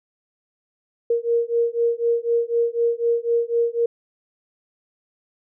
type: beating tone pair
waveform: sine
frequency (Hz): 466.2 / 470.2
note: A#4 / A#4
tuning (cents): 0 / +15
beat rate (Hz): 4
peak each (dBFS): -21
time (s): 1.1-3.86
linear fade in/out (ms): 5
effects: none